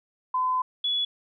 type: tone pair in turn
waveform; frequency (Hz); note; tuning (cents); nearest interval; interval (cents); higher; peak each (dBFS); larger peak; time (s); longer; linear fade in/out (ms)
sine; 1018 / 3400; C6 / G#7; -48 / +40; octave + major sixth; 2088; second; -22 / -23; first; 0.34-0.62 / 0.84-1.05; first; 5
effects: none